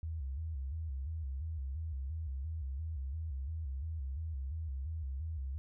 sine tone with vibrato, 73.42 Hz, D2, in tune, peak -36 dBFS, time 0.03-5.58 s, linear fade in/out 0 ms, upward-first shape square, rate 2.9 Hz, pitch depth 160 cents each way, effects none

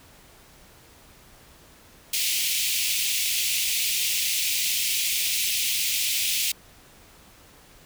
pink high-pass noise, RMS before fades -25 dBFS, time 2.13-6.52 s, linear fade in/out 5 ms, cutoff 2300 Hz, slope 48 dB/octave, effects pink hiss -52 dBFS RMS until 7.85 s

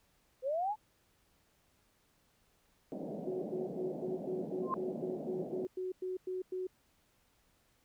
sine linear sweep, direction up, 493.9 to 880 Hz, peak -31 dBFS, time 0.42-0.76 s, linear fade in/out 50 ms
pink band-pass noise, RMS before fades -42 dBFS, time 2.92-5.65 s, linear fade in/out 0 ms, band 160 to 690 Hz, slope 48 dB/octave
sine tone bursts, 370 Hz, F#4, in tune, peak -35 dBFS, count 14, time 3.27-6.67 s, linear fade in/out 5 ms, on 150 ms, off 100 ms
sine tone with exponential growth, 1052 Hz, C6, 9 cents sharp, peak -27 dBFS, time 4.62-4.74 s, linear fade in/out 1 ms, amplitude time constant 26 ms
effects pink hiss -72 dBFS RMS until 7.84 s

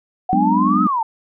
sine exponential two-way sweep, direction up then down, 726 to 1300 to 863 Hz, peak -16 dBFS, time 0.29-1.03 s, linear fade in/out 5 ms, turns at 0.83 s
sine chord, G# half-diminished seventh, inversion third, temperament just, 186.89 / 207.7 / 249.2 / 299 Hz, F#3 / G#3 / B3 / D4, +18 / 0 / +16 / +31 cents, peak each -20 dBFS, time 0.33-0.87 s, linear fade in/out 0 ms
effects none

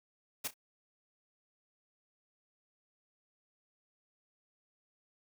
white noise with echo, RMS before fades -36 dBFS, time 0.44-0.48 s, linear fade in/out 10 ms, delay 31 ms, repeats 2, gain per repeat -14 dB, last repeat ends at 0.542 s, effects none

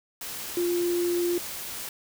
sine tone in noise, 349.2 Hz, F4, in tune, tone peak -23 dBFS, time 0.57-1.38 s, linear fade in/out 2 ms, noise white, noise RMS -36 dBFS, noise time 0.21-1.89 s, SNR +10 dB, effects none

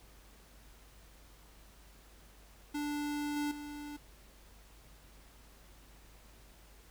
square tone with level steps, 293.4 Hz, D4, 2 cents flat, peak -35 / -33 / -43 dBFS, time 2.74-3.97 s, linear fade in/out 10 ms, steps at 3.36 / 3.51 s, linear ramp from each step 5 ms, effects added 50 Hz sine -58 dBFS peak until 6.9 s + pink hiss -61 dBFS RMS until 6.9 s

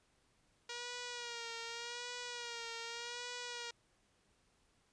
5% pulse tone with vibrato, 475 Hz, A#4, 33 cents sharp, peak -31 dBFS, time 0.69-3.71 s, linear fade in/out 5 ms, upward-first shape sine, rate 0.85 Hz, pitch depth 51 cents each way, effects pink hiss -74 dBFS RMS until 4.92 s + resampled to 22050 Hz

